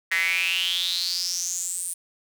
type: tone with high-pass filter sweep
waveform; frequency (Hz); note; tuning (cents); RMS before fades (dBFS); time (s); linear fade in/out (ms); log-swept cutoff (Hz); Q
square; 88.9; F2; +31; -26; 0.11-1.94; 10; 1900 to 9500; 8.6
effects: none